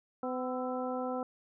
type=harmonic tone with a mistuned harmonic; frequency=253.5 Hz; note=B3; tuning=45 cents sharp; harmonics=1 / 2 / 3 / 4 / 5; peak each=-37 / -36 / -39 / -45 / -43 dBFS; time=0.23-1.23 s; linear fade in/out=2 ms; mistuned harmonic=5; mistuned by=+71 cents; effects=none